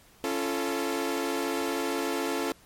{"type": "chord", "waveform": "sawtooth", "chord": "Db augmented", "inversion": "none", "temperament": "equal with one note detuned", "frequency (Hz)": [277.2, 344, 440], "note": ["Db4", "F4", "A4"], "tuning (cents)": [0, -26, 0], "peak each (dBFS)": -28, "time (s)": [0.24, 2.52], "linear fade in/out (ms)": 0, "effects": ["pink hiss -57 dBFS RMS until 2.65 s", "MP3 64 kbps"]}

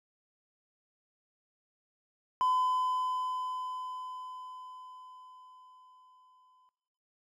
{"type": "tone with exponential decay", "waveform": "triangle", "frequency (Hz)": 1013, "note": "B5", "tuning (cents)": 44, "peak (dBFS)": -22, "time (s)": [2.41, 6.69], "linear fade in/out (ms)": 0, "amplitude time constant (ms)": 930, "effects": ["noise-tail reverb RT60 0.9 s tail -18 dB re dry", "tanh soft clip ceiling -18 dBFS"]}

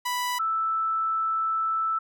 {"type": "tone pair in turn", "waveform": ["sawtooth", "sine"], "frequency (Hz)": [987.8, 1318.6], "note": ["B5", "E6"], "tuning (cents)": [0, 0], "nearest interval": "perfect fourth", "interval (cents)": 500, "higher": "second", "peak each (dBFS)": [-22, -23], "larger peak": "first", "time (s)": [[0.05, 0.39], [0.39, 1.99]], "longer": "second", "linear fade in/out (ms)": 10, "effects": []}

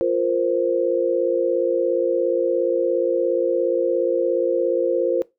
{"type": "chord", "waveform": "sine", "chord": "F suspended fourth", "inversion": "none", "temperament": "equal", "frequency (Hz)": [349.2, 466.2, 523.3], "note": ["F4", "Bb4", "C5"], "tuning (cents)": [0, 0, 0], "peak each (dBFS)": [-22, -22, -21], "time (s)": [0.01, 5.22], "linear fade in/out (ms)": 0, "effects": ["noise-tail reverb RT60 0.2 s tail -20 dB re dry"]}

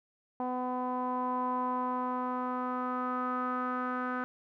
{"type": "tone with low-pass filter sweep", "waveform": "sawtooth", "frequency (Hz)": 251.4, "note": "B3", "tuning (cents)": 31, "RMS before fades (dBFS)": -33, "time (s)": [0.4, 4.24], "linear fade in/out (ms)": 0, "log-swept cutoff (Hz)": [880, 1400], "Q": 7.3, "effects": []}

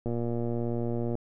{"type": "click train", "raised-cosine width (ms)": 2, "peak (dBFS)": -19, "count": 130, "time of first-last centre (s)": [0.06, 1.153], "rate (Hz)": 118, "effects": []}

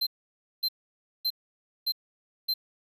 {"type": "tone bursts", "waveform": "square", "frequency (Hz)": 4115, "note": "C8", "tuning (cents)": -30, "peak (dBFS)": -25, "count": 5, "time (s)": [0.01, 2.54], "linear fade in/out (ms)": 10, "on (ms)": 58, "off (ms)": 560, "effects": []}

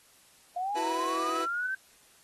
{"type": "linear sweep", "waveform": "sine", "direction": "up", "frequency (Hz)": [698.5, 1568], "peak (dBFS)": -29, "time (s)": [0.56, 1.75], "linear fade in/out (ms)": 5}
{"type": "chord", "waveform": "30% pulse", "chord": "E suspended second", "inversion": "none", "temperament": "just", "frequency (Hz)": [329.6, 370.8, 494.4], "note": ["E4", "F#4", "B4"], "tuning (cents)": [0, 4, 2], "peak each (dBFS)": [-33, -36, -34], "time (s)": [0.75, 1.46], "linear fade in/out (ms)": 20}
{"effects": ["white hiss -60 dBFS RMS until 2.23 s", "AAC 32 kbps"]}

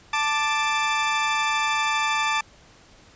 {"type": "tone pair together", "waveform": "20% pulse", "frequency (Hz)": [880, 1177.5], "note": ["A5", "D6"], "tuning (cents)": [0, 4], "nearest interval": "perfect fourth", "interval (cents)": 504, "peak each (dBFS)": -19, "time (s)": [0.13, 2.41], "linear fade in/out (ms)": 5, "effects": ["pink hiss -52 dBFS RMS until 3.15 s", "resampled to 16000 Hz"]}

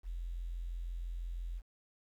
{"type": "tone with quantisation", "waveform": "sine", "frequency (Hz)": 43, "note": "F1", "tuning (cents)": -26, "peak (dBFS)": -37, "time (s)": [0.03, 1.62], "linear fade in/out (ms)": 50, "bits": 11, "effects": []}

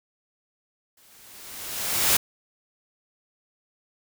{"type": "noise with exponential growth", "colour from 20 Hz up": "white", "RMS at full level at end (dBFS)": -18, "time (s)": [0.97, 2.17], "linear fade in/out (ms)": 5, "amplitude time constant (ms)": 260, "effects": []}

